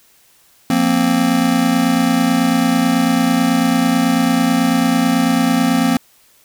square chord, F suspended fourth, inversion none, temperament just, 174.61 / 232.8 / 261.9 Hz, F3 / Bb3 / C4, 0 / -2 / +2 cents, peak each -21 / -17 / -16 dBFS, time 0.7-5.97 s, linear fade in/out 2 ms, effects white hiss -52 dBFS RMS until 6.44 s

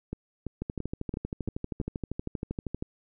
two click trains, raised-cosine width 3 ms, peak -20 / -19 dBFS, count 6 / 29, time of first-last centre 0.13-1.814 / 0.62-2.825 s, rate 2.97 / 12.7 Hz, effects none

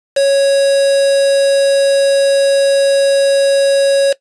triangle tone with quantisation, 553 Hz, C#5, 4 cents flat, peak -6 dBFS, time 0.16-4.13 s, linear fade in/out 10 ms, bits 3, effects noise-tail reverb RT60 0.1 s tail -18 dB re dry + resampled to 22050 Hz

